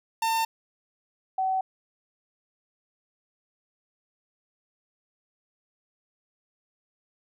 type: tone pair in turn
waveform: 45% pulse / sine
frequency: 902 / 758.5 Hz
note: A5 / F#5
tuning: +43 / +43 cents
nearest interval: minor third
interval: 300 cents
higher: first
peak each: -23 dBFS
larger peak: neither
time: 0.22-0.45 / 1.38-1.61 s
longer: neither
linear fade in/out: 5 ms
effects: none